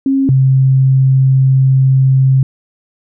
sine tone pair in turn, 270.5 / 132.85 Hz, C#4 / C3, -42 / +27 cents, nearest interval octave, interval 1231 cents, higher first, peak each -9 / -6 dBFS, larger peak second, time 0.06-0.29 / 0.29-2.43 s, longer second, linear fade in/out 2 ms, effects none

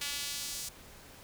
sawtooth tone with high-pass filter sweep, 286.1 Hz, D4, 45 cents flat, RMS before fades -38 dBFS, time 0.01-0.69 s, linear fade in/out 5 ms, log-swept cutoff 2800 to 6200 Hz, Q 0.98, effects pink hiss -53 dBFS RMS until 1.23 s

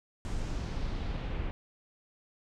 brown noise with low-pass filter sweep, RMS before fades -34 dBFS, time 0.25-1.51 s, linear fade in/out 0 ms, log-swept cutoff 8100 to 2600 Hz, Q 1.5, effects none

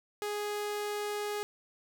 sawtooth tone, 415.3 Hz, G#4, in tune, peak -29 dBFS, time 0.22-1.43 s, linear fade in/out 0 ms, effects none

